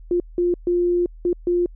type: tone bursts at uneven times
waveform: sine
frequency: 351.2 Hz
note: F4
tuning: 10 cents sharp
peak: -16 dBFS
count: 5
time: 0.11-0.2 / 0.38-0.54 / 0.67-1.06 / 1.25-1.33 / 1.47-1.66 s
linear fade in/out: 2 ms
effects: added 40 Hz sine -38 dBFS peak until 1.75 s